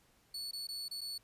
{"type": "tone with dropouts", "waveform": "40% pulse", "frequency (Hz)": 4435, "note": "C#8", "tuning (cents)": 0, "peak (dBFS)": -38, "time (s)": [0.34, 1.18], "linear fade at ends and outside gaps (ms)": 5, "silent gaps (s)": [[0.512, 0.531], [0.671, 0.687], [0.883, 0.911], [1.009, 1.013]], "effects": ["pink hiss -69 dBFS RMS until 1.23 s", "resampled to 32000 Hz"]}